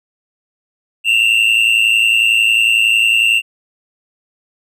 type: tone pair together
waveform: triangle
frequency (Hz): 2683 / 2794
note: E7 / F7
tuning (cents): +30 / 0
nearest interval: minor second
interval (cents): 70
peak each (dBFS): -11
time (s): 1.04-3.42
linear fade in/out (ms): 50
effects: none